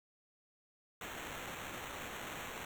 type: noise with sample-and-hold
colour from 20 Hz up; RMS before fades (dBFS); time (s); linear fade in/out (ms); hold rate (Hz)
white; -45; 1.01-2.65; 2; 4900
effects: none